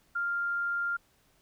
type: tone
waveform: sine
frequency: 1396.9 Hz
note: F6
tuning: in tune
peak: -28 dBFS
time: 0.15-0.97 s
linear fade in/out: 10 ms
effects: pink hiss -67 dBFS RMS until 1.41 s